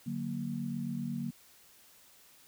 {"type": "chord", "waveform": "sine", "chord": "D augmented", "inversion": "none", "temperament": "equal", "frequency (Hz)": [146.83, 185, 233.1], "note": ["D3", "F#3", "A#3"], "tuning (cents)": [0, 0, 0], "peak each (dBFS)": [-39, -39, -36], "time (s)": [0.06, 1.31], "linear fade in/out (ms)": 10, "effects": ["white hiss -60 dBFS RMS until 2.47 s"]}